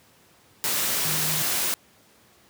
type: tone in noise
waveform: sine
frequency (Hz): 156.1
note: D#3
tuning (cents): +6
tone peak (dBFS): -32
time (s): 1.05-1.42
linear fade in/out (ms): 0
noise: white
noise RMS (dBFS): -25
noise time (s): 0.64-1.74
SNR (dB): -10
effects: pink hiss -57 dBFS RMS until 2.49 s + high-pass 100 Hz 12 dB/octave